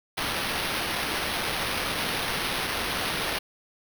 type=noise with sample-and-hold; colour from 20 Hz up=white; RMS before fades=-29 dBFS; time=0.17-3.39 s; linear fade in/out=10 ms; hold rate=7350 Hz; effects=none